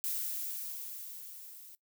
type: noise with level ramp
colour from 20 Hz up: violet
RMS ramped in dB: -34 to -52 dBFS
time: 0.04-1.75 s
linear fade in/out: 0 ms
effects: noise-tail reverb RT60 0.1 s tail -19 dB re dry